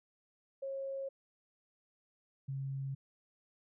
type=tone pair in turn; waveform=sine; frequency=543 / 135.99 Hz; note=C#5 / C#3; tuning=-36 / -33 cents; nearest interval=2 octaves; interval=2397 cents; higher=first; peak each=-37 / -36 dBFS; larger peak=second; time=0.62-1.09 / 2.48-2.95 s; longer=neither; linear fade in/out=10 ms; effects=none